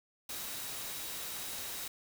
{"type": "tone in noise", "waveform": "sine", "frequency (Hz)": 3833, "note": "A#7", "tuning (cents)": 47, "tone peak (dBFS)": -52, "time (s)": [0.29, 1.88], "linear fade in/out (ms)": 5, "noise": "white", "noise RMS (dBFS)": -41, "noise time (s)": [0.29, 1.88], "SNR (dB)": -14, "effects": []}